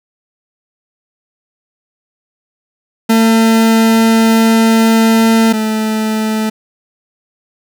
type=tone pair in turn; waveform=40% pulse; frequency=224.8 / 218 Hz; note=A3 / A3; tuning=+37 / -16 cents; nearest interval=minor second; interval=53 cents; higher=first; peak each=-6 / -12 dBFS; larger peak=first; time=3.09-5.53 / 5.53-6.5 s; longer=first; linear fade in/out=10 ms; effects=none